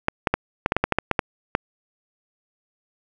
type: clicks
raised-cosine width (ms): 0.5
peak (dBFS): -3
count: 12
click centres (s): 0.084 / 0.272 / 0.34 / 0.661 / 0.721 / 0.766 / 0.84 / 0.923 / 0.986 / 1.113 / 1.192 / 1.551
effects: none